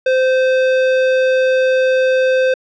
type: tone with tanh clipping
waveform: sine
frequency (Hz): 518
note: C5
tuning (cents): -17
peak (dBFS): -13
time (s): 0.06-2.54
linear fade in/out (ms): 5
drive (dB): 18
effects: low-pass 4000 Hz 12 dB/octave